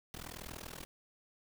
pink noise with amplitude modulation, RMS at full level -43 dBFS, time 0.14-0.85 s, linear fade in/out 0 ms, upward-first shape sine, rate 40.7 Hz, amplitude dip 95%, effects none

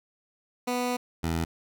15% pulse tone pair in turn, 246.9 / 82.39 Hz, B3 / E2, 0 / 0 cents, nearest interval octave + perfect fifth, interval 1900 cents, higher first, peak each -20 dBFS, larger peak neither, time 0.67-0.97 / 1.23-1.45 s, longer first, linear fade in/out 10 ms, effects none

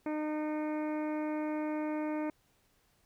harmonic tone with a mistuned harmonic, 305 Hz, D#4, 34 cents flat, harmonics 1 / 2 / 3 / 4 / 5 / 6 / 7 / 8, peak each -33 / -39 / -43 / -50 / -52 / -54 / -51 / -56 dBFS, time 0.06-2.3 s, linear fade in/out 2 ms, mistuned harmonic 7, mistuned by +29 cents, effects pink hiss -71 dBFS RMS until 3.05 s

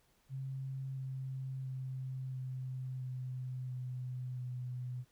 sine tone with pitch steps, 133.6 / 132.14 / 130.7 / 129.27 / 127.86 / 126.47 / 125.09 Hz, C3 / C3 / C3 / C3 / C3 / B2 / B2, +36 / +17 / -1 / -21 / -40 / +42 / +23 cents, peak -38 dBFS, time 0.29-5.05 s, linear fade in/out 50 ms, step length 680 ms, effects pink hiss -72 dBFS RMS until 5.11 s

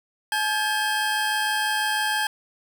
25% pulse tone pair together, 854 / 1601.9 Hz, G#5 / G6, +48 / +37 cents, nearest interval major seventh, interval 1089 cents, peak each -21 dBFS, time 0.32-2.27 s, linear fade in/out 2 ms, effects none

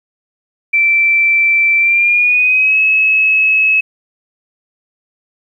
sine tone with pitch glide, 2337 to 2578 Hz, D7 to E7, -9 to -39 cents, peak -8 dBFS, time 0.73-3.81 s, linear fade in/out 10 ms, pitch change +170 cents, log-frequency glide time 1.78-2.79 s, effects 8-bit

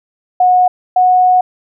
sine tone pair in turn, 729 / 733.1 Hz, F#5 / F#5, -26 / -16 cents, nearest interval unison, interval 10 cents, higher second, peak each -6 dBFS, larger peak neither, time 0.4-0.68 / 0.96-1.41 s, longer second, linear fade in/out 5 ms, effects none

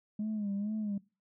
sine tone with vibrato, 207.7 Hz, G#3, in tune, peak -30 dBFS, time 0.19-0.98 s, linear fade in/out 5 ms, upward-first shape sine, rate 2.2 Hz, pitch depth 80 cents each way, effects noise-tail reverb RT60 0.3 s tail -22 dB re dry + tanh soft clip ceiling -29 dBFS

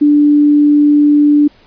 sine tone, 293.7 Hz, D4, in tune, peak -5 dBFS, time 0.01-1.48 s, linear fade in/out 10 ms, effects pink hiss -47 dBFS RMS until 1.66 s + resampled to 11025 Hz

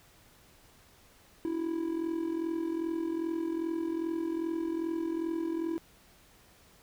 triangle tone with amplitude modulation, 329.6 Hz, E4, in tune, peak -25 dBFS, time 1.45-5.78 s, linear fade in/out 0 ms, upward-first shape sine, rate 42.5 Hz, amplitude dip 70%, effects pink hiss -60 dBFS RMS until 6.82 s

